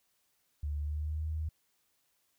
sine tone with pitch glide, 73.42 to 78.24 Hz, D2 to D#2, 0 to +10 cents, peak -32 dBFS, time 0.63-1.49 s, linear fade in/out 5 ms, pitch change +110 cents, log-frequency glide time 0.79-1.26 s, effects white hiss -75 dBFS RMS until 2.38 s

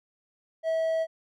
triangle tone, 648 Hz, E5, 30 cents flat, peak -22 dBFS, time 0.63-1.07 s, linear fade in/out 50 ms, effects none

